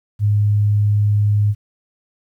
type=tone; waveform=sine; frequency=103.83 Hz; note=G#2; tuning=in tune; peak=-12 dBFS; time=0.19-1.55 s; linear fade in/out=50 ms; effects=9-bit